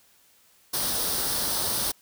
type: noise with comb filter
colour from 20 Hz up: white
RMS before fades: -27 dBFS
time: 0.73-1.92 s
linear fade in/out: 10 ms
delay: 0.21 ms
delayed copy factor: +0.6
effects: white hiss -60 dBFS RMS until 2.01 s